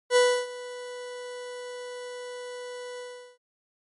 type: tone with ADSR envelope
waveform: 40% pulse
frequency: 493.9 Hz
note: B4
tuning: in tune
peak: -15 dBFS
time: 0.1-3.38 s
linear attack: 62 ms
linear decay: 300 ms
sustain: -20 dB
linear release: 390 ms
effects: MP3 48 kbps